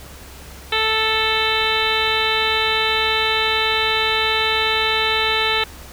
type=harmonic tone with a mistuned harmonic; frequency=440 Hz; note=A4; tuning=in tune; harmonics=1 / 2 / 3 / 4 / 5 / 6 / 7 / 8 / 9; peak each=-25 / -25 / -25 / -25 / -25 / -25 / -25 / -25 / -25 dBFS; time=0.72-5.64 s; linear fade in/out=5 ms; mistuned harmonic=8; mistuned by=+27 cents; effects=added 68 Hz sine -40 dBFS peak until 5.92 s + pink hiss -40 dBFS RMS until 5.92 s